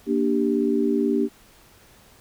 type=chord; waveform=sine; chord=G minor; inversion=first; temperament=just; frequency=235.2 / 294 / 392 Hz; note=Bb3 / D4 / G4; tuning=+16 / +2 / 0 cents; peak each=-23 dBFS; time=0.06-1.29 s; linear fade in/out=50 ms; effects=pink hiss -53 dBFS RMS until 2.2 s